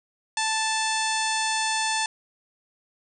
harmonic tone with a mistuned harmonic, 880 Hz, A5, in tune, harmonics 1 / 2 / 3 / 4 / 5 / 6 / 7 / 8 / 9 / 10, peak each -27 / -30 / -32 / -33 / -34 / -35 / -35 / -36 / -37 / -37 dBFS, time 0.37-2.06 s, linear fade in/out 2 ms, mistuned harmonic 9, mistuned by +68 cents, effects none

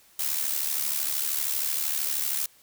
blue noise with amplitude modulation, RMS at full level -25 dBFS, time 0.19-2.46 s, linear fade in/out 5 ms, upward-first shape sine, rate 72.9 Hz, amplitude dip 65%, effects white hiss -58 dBFS RMS until 2.62 s

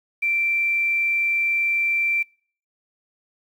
sine tone with quantisation, 2349 Hz, D7, in tune, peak -19 dBFS, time 0.22-2.23 s, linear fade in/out 10 ms, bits 8, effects noise-tail reverb RT60 0.5 s tail -25 dB re dry

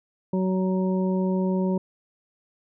harmonic tone, 186.9 Hz, F#3, 18 cents sharp, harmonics 1 / 2 / 3 / 5, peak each -22 / -28 / -32 / -36 dBFS, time 0.33-1.78 s, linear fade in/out 5 ms, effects none

